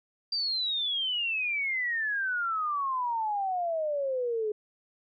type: exponential sweep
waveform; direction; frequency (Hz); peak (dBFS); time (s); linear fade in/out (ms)
sine; down; 4736 to 417; -27; 0.32-4.52; 5
effects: none